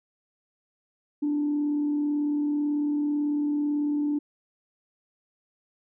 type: tone with frequency modulation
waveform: sine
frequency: 293.7 Hz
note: D4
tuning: in tune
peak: -22 dBFS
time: 1.22-4.19 s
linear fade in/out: 10 ms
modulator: 38.1 Hz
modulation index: 0.2
effects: tanh soft clip ceiling -19 dBFS